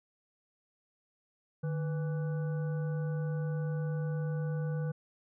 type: harmonic tone with a mistuned harmonic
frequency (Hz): 165.1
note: E3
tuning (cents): +3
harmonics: 1 / 3 / 5 / 7 / 9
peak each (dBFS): -31 / -41 / -54 / -56 / -51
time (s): 1.63-4.92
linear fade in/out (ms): 10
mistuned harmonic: 1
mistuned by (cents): -150
effects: none